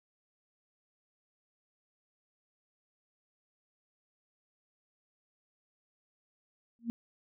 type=tone with exponential growth; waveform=sine; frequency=233.1 Hz; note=A#3; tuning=in tune; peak=-27 dBFS; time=6.79-6.9 s; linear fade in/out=0 ms; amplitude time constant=22 ms; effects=none